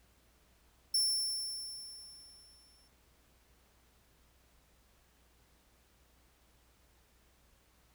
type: tone with exponential decay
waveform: sawtooth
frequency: 5390 Hz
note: E8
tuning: 38 cents sharp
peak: -24 dBFS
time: 0.94-2.88 s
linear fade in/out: 5 ms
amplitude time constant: 420 ms
effects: added 60 Hz sine -69 dBFS peak until 7.94 s + pink hiss -69 dBFS RMS until 7.94 s